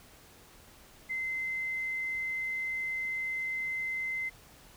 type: tone with tanh clipping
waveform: triangle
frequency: 2066 Hz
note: C7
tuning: 22 cents flat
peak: -31 dBFS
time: 1.09-4.3 s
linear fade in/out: 20 ms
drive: 2 dB
effects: pink hiss -56 dBFS RMS until 4.76 s